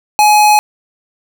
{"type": "tone", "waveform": "square", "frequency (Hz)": 842, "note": "G#5", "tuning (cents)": 24, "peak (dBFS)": -6, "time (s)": [0.19, 0.59], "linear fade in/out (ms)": 0, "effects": []}